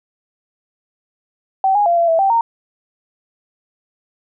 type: tone with pitch steps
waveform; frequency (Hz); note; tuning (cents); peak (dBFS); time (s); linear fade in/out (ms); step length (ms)
sine; 769 / 825 / 688 / 680 / 656 / 780 / 923; G5 / G#5 / F5 / F5 / E5 / G5 / A#5; -33 / -12 / -26 / -46 / -9 / -9 / -17; -11; 1.64-2.41; 2; 110
effects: none